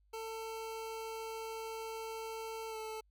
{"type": "tone with pitch glide", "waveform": "25% pulse", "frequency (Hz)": [446.6, 438.4], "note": ["A4", "A4"], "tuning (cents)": [26, -6], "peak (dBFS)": -37, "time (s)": [0.13, 3.01], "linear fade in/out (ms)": 10, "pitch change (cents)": -32, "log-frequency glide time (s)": [2.68, 2.77], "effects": ["added 50 Hz sine -67 dBFS peak until 3.1 s"]}